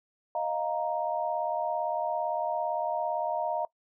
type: chord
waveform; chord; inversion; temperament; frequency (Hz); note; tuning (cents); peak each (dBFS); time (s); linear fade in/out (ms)
sine; Eb suspended second; none; just; 622.3 / 700 / 933.4; Eb5 / F5 / Bb5; 0 / +4 / +2; -32; 0.35-3.65; 2
effects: noise-tail reverb RT60 0.1 s tail -20 dB re dry